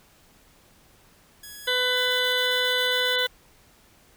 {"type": "tone with vibrato", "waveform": "5% pulse", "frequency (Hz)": 1641, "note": "G#6", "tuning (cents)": -21, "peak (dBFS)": -29, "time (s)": [1.43, 3.16], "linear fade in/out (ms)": 5, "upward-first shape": "square", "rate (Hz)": 2, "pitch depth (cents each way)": 33}
{"type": "harmonic tone", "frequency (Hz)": 500, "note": "B4", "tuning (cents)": 21, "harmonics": [1, 2, 3, 4, 6, 7, 8], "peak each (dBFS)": [-28, -35, -27, -30, -29, -27, -32], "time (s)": [1.67, 3.27], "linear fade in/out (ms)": 10}
{"type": "noise bursts", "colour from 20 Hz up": "blue", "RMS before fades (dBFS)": -42, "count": 10, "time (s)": [1.97, 3.273], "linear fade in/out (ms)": 2, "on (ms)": 88, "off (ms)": 47}
{"effects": ["pink hiss -57 dBFS RMS until 4.16 s"]}